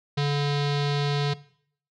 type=tone with low-pass filter; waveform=square; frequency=143.9 Hz; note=D3; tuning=35 cents flat; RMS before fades=-24 dBFS; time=0.17-1.34 s; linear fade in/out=10 ms; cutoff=4100 Hz; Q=3.3; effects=noise-tail reverb RT60 0.6 s tail -19 dB re dry